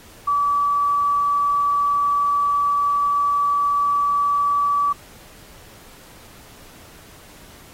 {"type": "tone", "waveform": "sine", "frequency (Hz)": 1150, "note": "D6", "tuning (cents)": -37, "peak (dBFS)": -16, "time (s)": [0.27, 4.93], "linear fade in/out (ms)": 10, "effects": ["pink hiss -46 dBFS RMS until 7.73 s", "AAC 48 kbps"]}